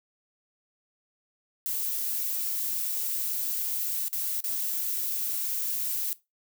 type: noise with dropouts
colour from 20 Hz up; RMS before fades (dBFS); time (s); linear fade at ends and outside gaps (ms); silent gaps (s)
violet; -30; 1.66-6.13; 0; 4.082-4.129 / 4.404-4.441
effects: noise-tail reverb RT60 0.2 s tail -17 dB re dry